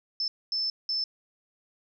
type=tone bursts at uneven times; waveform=sine; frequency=5274 Hz; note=E8; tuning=in tune; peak=-26 dBFS; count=3; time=0.2-0.28 / 0.52-0.7 / 0.89-1.04 s; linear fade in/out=2 ms; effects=11-bit